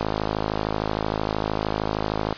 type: click train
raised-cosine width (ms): 1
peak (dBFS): -9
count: 124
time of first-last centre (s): 0.01-2.326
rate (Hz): 53.1
effects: white hiss -37 dBFS RMS until 2.37 s + resampled to 11025 Hz